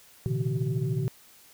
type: tone cluster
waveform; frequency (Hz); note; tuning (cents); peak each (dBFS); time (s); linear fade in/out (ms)
sine; 115.6 / 129.4 / 149.2 / 168.5 / 379.6; A#2 / C3 / D3 / E3 / F#4; -14 / -19 / +28 / +38 / +44; -31 / -29 / -30 / -34 / -35; 0.26-1.08; 0
effects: tanh soft clip ceiling -16 dBFS + white hiss -55 dBFS RMS until 1.53 s